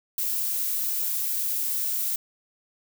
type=noise; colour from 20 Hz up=violet; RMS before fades=-27 dBFS; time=0.18-2.16 s; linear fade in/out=2 ms; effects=none